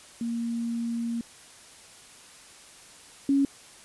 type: tone pair in turn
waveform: sine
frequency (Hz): 233.1 / 277.2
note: A#3 / C#4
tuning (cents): 0 / 0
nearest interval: minor third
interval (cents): 300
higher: second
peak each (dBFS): -27 / -19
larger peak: second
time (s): 0.21-1.21 / 3.29-3.45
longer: first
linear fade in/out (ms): 2
effects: white hiss -50 dBFS RMS until 3.84 s + resampled to 24000 Hz